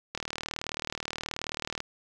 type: click train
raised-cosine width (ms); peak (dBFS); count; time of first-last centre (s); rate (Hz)
0.2; -15; 65; 0.15-1.804; 38.7
effects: none